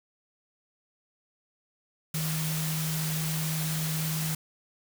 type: tone in noise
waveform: sine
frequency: 157.7 Hz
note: D#3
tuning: 24 cents sharp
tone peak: -29 dBFS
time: 2.14-4.35 s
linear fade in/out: 5 ms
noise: white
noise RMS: -34 dBFS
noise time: 2.14-4.35 s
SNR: +2 dB
effects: none